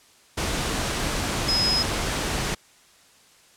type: tone in noise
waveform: sine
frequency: 5100 Hz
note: D#8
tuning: 42 cents sharp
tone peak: -20 dBFS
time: 1.48-1.83 s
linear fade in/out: 10 ms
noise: pink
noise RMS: -26 dBFS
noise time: 0.37-2.55 s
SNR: +3 dB
effects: white hiss -55 dBFS RMS until 3.56 s + low-pass 9000 Hz 12 dB/octave